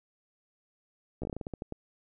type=slowing click train; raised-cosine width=2 ms; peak=-23 dBFS; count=12; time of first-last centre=1.22-1.723 s; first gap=14 ms; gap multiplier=1.22; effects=none